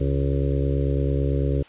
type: harmonic tone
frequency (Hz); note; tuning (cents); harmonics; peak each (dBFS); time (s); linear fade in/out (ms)
69; C#2; -7; 1 / 2 / 4 / 5 / 6 / 7 / 8; -23 / -24 / -29 / -33 / -30 / -33 / -34; 0-1.63; 10
effects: white hiss -49 dBFS RMS until 1.68 s + resampled to 8000 Hz